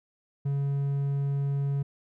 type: tone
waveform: triangle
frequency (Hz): 140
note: C#3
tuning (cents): +18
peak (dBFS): -23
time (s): 0.45-1.83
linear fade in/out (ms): 10
effects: none